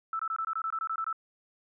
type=tone bursts; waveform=sine; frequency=1318.5 Hz; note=E6; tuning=in tune; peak=-29 dBFS; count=12; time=0.13-1.128 s; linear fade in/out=2 ms; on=63 ms; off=22 ms; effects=none